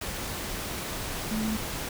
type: tone in noise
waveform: sine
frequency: 217.8 Hz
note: A3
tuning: 17 cents flat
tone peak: -27 dBFS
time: 1.31-1.57 s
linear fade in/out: 5 ms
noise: pink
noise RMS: -34 dBFS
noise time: 0.01-1.89 s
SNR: +4 dB
effects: none